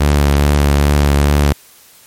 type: tone with vibrato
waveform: sawtooth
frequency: 72 Hz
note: D2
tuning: 34 cents flat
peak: -5 dBFS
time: 0-1.53 s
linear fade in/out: 10 ms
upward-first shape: triangle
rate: 2.4 Hz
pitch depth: 27 cents each way
effects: white hiss -44 dBFS RMS until 2.06 s + MP3 64 kbps